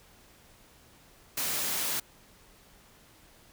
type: high-pass noise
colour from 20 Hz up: white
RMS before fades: -31 dBFS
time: 1.37-2 s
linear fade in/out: 5 ms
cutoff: 100 Hz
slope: 24 dB/octave
effects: pink hiss -58 dBFS RMS until 3.52 s